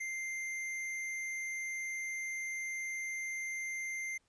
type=tone with hard clipping; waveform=sine; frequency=2093 Hz; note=C7; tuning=in tune; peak=-38 dBFS; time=0-4.18 s; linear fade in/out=10 ms; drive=14 dB; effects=pink hiss -75 dBFS RMS until 4.28 s + resampled to 22050 Hz